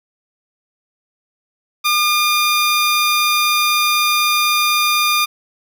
15% pulse tone, 1208 Hz, D6, 48 cents sharp, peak -7 dBFS, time 1.84-5.26 s, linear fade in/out 20 ms, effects none

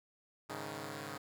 5% pulse chord, Ab suspended fourth, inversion none, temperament equal, 103.83 / 138.59 / 155.56 Hz, Ab2 / Db3 / Eb3, 0 / 0 / 0 cents, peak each -36 / -34 / -35 dBFS, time 0.49-1.18 s, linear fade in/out 10 ms, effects none

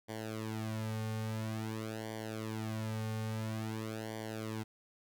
sawtooth tone with flanger, 110 Hz, A2, in tune, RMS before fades -39 dBFS, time 0.08-4.64 s, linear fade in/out 20 ms, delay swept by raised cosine 0.76 to 3.06 ms, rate 0.49 Hz, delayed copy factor -0.95, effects none

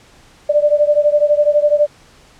sine beating tone pair, 587.3 / 599.3 Hz, D5 / D5, 0 / +35 cents, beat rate 12 Hz, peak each -12 / -14 dBFS, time 0.49-1.87 s, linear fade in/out 10 ms, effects pink hiss -47 dBFS RMS until 2.39 s + low-pass 8000 Hz 12 dB/octave

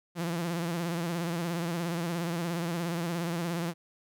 sawtooth tone with vibrato, 170 Hz, F3, 46 cents flat, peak -26 dBFS, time 0.15-3.74 s, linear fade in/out 50 ms, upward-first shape sine, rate 17 Hz, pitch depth 70 cents each way, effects none

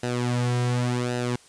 sawtooth tone with flanger, 122.7 Hz, B2, 11 cents flat, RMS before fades -25 dBFS, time 0.03-1.36 s, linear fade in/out 5 ms, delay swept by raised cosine 0.89 to 3.49 ms, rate 0.89 Hz, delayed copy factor -0.7, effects white hiss -53 dBFS RMS until 1.48 s + resampled to 22050 Hz

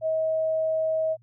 sine tone, 637 Hz, D#5, 41 cents sharp, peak -22 dBFS, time 0.01-1.17 s, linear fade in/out 50 ms, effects added 117 Hz sine -55 dBFS peak until 1.22 s

